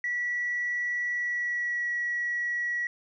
sine tone with pitch glide, 1945 to 1926 Hz, B6 to B6, -27 to -44 cents, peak -26 dBFS, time 0.04-2.87 s, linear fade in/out 2 ms, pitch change -17 cents, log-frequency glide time 1.12-1.91 s, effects tanh soft clip ceiling -22 dBFS

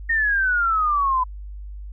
sine exponential sweep, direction down, 1857 to 1000 Hz, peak -17 dBFS, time 0.09-1.24 s, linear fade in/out 10 ms, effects added 50 Hz sine -32 dBFS peak until 1.92 s

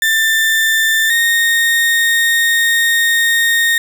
35% pulse tone pair in turn, 1782 / 1850.1 Hz, A6 / A#6, +22 / -14 cents, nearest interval minor second, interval 64 cents, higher second, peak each -9 dBFS, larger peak neither, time 0.02-1.1 / 1.1-3.78 s, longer second, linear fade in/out 2 ms, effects 8-bit

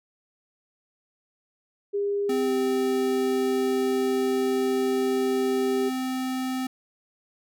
sine tone with pitch glide, 404.2 to 393.4 Hz, G#4 to G4, -47 to +6 cents, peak -23 dBFS, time 1.93-5.9 s, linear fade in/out 20 ms, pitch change -47 cents, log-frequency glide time 2.44-2.51 s
square tone, 258.6 Hz, C4, 20 cents flat, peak -27 dBFS, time 2.29-6.67 s, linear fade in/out 5 ms
effects none

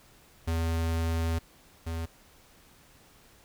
square tone pair in turn, 82.3 / 82.3 Hz, E2 / E2, -2 / -2 cents, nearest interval unison, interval 0 cents, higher neither, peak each -27 / -32 dBFS, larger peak first, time 0.47-1.39 / 1.86-2.06 s, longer first, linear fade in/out 10 ms, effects pink hiss -58 dBFS RMS until 3.44 s

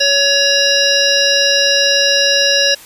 harmonic tone, 561 Hz, C#5, 21 cents sharp, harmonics 1 / 3 / 5 / 7 / 9 / 10, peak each -17 / -17 / -17 / -17 / -17 / -17 dBFS, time 0-2.75 s, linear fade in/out 10 ms, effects white hiss -38 dBFS RMS until 2.85 s + resampled to 32000 Hz

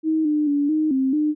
sine tone with pitch steps, 316.2 / 300.5 / 287.3 / 309.7 / 264.9 / 302.4 Hz, D#4 / D4 / D4 / D#4 / C4 / D#4, +28 / +40 / -38 / -8 / +22 / -49 cents, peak -17 dBFS, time 0.03-1.35 s, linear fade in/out 50 ms, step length 220 ms, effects none

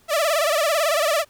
sawtooth tone with vibrato, 622.3 Hz, D#5, in tune, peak -14 dBFS, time 0.08-1.25 s, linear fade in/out 50 ms, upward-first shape sine, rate 18 Hz, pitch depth 140 cents each way, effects pink hiss -57 dBFS RMS until 1.29 s

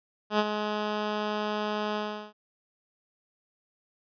10% pulse tone with ADSR envelope, 210.9 Hz, G#3, 27 cents sharp, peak -12 dBFS, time 0.3-2.33 s, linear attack 91 ms, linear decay 42 ms, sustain -8 dB, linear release 370 ms, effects resampled to 11025 Hz

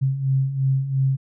sine beating tone pair, 132.2 / 135.1 Hz, C3 / C#3, +18 / -44 cents, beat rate 2.9 Hz, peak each -25 / -19 dBFS, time 0.01-1.17 s, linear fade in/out 20 ms, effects none

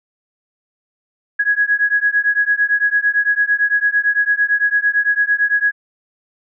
sine beating tone pair, 1661.2 / 1670.1 Hz, G#6 / G#6, 0 / +9 cents, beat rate 8.9 Hz, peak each -16 dBFS, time 1.39-5.72 s, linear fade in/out 10 ms, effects none

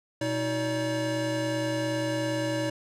square tone cluster, 122.1 / 316.1 / 573 Hz, B2 / D#4 / D5, -19 / +27 / -43 cents, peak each -34 / -31 / -31 dBFS, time 0.21-2.7 s, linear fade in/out 5 ms, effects low-pass 9000 Hz 12 dB/octave

